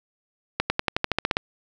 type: accelerating click train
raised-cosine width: 0.3 ms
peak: -5 dBFS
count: 11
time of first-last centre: 0.6-1.369 s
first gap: 100 ms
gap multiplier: 0.94
effects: none